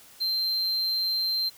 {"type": "tone", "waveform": "triangle", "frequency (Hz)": 4139, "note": "C8", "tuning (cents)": -20, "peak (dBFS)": -23, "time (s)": [0.2, 1.5], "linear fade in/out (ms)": 20, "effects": ["white hiss -52 dBFS RMS until 1.57 s"]}